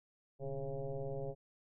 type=tone with frequency modulation; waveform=sine; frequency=277.2 Hz; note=C#4; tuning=in tune; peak=-37 dBFS; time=0.39-1.35 s; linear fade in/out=50 ms; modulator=134 Hz; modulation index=2.6; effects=none